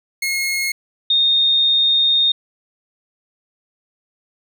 sawtooth / sine tone pair in turn, 2161 / 3681 Hz, C#7 / A#7, -45 / -23 cents, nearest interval major sixth, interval 922 cents, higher second, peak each -15 / -12 dBFS, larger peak second, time 0.22-0.72 / 1.1-2.32 s, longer second, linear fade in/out 5 ms, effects none

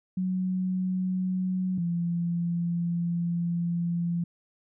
sine tone pair in turn, 185 / 171.5 Hz, F#3 / F3, 0 / -31 cents, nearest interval minor second, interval 131 cents, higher first, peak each -25 dBFS, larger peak neither, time 0.17-1.78 / 1.78-4.24 s, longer second, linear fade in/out 5 ms, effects none

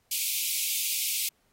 white high-pass noise, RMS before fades -29 dBFS, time 0.11-1.29 s, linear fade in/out 5 ms, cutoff 2200 Hz, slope 96 dB/octave, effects pink hiss -70 dBFS RMS until 1.52 s + AAC 48 kbps

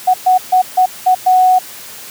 sine tone bursts at uneven times, 740 Hz, F#5, in tune, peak -6 dBFS, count 6, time 0.07-0.14 / 0.26-0.38 / 0.52-0.62 / 0.77-0.86 / 1.06-1.15 / 1.26-1.59 s, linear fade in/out 10 ms, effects white hiss -32 dBFS RMS until 2.1 s + high-pass 100 Hz 12 dB/octave

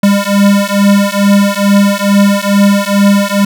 square beating tone pair, 199.7 / 202 Hz, G3 / G#3, +32 / -48 cents, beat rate 2.3 Hz, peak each -10 dBFS, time 0.03-3.45 s, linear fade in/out 5 ms, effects none

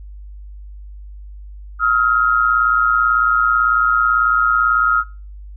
sine tone pair together, 1278.8 / 1396.9 Hz, D#6 / F6, +47 / 0 cents, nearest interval major second, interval 153 cents, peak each -15 dBFS, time 1.79-5.04 s, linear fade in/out 50 ms, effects noise-tail reverb RT60 0.4 s tail -25 dB re dry + added 50 Hz sine -32 dBFS peak until 5.56 s

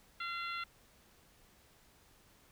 harmonic tone, 686 Hz, F5, 31 cents flat, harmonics 2 / 3 / 4 / 5 / 6, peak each -40 / -44 / -46 / -48 / -50 dBFS, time 0.2-0.64 s, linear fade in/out 5 ms, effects pink hiss -65 dBFS RMS until 2.51 s

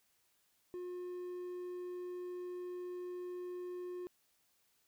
triangle tone, 358.6 Hz, F4, 46 cents sharp, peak -39 dBFS, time 0.74-4.07 s, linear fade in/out 0 ms, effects white hiss -75 dBFS RMS until 4.87 s

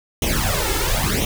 pink noise with flanger, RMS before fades -20 dBFS, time 0.22-1.25 s, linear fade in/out 2 ms, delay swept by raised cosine 0.32 to 2.32 ms, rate 0.98 Hz, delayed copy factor +0.8, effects none

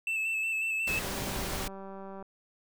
triangle tone with vibrato, 2637 Hz, E7, in tune, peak -27 dBFS, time 0.07-0.99 s, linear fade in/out 2 ms, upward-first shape square, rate 5.5 Hz, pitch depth 22 cents each way
pink noise, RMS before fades -35 dBFS, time 0.87-1.68 s, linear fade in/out 5 ms
click train, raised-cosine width 1 ms, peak -31 dBFS, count 231, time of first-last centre 1.04-2.226 s, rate 194 Hz
effects none

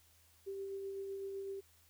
sine tone with tremolo, 391.5 Hz, G4, 2 cents flat, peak -39 dBFS, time 0.46-1.61 s, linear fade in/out 20 ms, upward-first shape sine, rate 7.9 Hz, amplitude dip 25%, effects added 82 Hz sine -70 dBFS peak until 1.89 s + white hiss -68 dBFS RMS until 1.89 s

